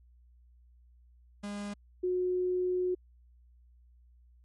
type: tone pair in turn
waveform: 45% pulse / sine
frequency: 204.2 / 363.8 Hz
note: G#3 / F#4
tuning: -29 / -29 cents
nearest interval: minor seventh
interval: 1000 cents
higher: second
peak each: -36 / -27 dBFS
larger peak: second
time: 1.43-1.74 / 2.03-2.95 s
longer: second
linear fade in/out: 10 ms
effects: added 60 Hz sine -57 dBFS peak until 4.44 s + MP3 48 kbps